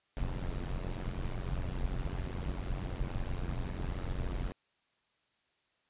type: noise with amplitude modulation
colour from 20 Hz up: brown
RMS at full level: -32 dBFS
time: 0.17-4.52 s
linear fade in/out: 0 ms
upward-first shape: sine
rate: 90.4 Hz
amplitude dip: 85%
effects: white hiss -75 dBFS RMS until 5.89 s + resampled to 8000 Hz